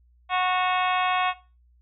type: harmonic tone with a mistuned harmonic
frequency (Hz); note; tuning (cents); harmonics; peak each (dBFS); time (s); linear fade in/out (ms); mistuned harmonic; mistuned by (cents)
366.8; F#4; -15; 2 / 3 / 4 / 5 / 6 / 7 / 8 / 9 / 10; -24 / -26 / -34 / -34 / -32 / -33 / -40 / -35 / -41; 0.29-1.34; 50; 8; -79
effects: noise-tail reverb RT60 0.3 s tail -17 dB re dry + added 60 Hz sine -56 dBFS peak until 1.81 s